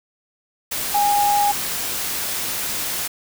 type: tone in noise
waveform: sine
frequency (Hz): 819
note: G#5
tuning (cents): -24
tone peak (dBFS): -15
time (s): 0.94-1.52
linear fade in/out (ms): 10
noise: white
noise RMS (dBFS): -25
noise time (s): 0.71-3.08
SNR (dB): +7
effects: none